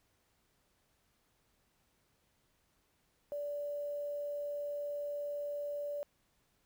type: tone with quantisation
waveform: sine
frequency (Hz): 580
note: D5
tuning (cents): -22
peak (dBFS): -36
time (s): 3.32-6.03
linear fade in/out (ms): 0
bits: 10
effects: pink hiss -75 dBFS RMS until 6.65 s